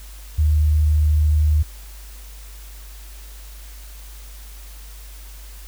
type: tone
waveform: sine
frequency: 76.2 Hz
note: D#2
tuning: 36 cents flat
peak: -13 dBFS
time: 0.38-1.63 s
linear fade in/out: 10 ms
effects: added 50 Hz sine -36 dBFS peak until 5.67 s + white hiss -45 dBFS RMS until 5.67 s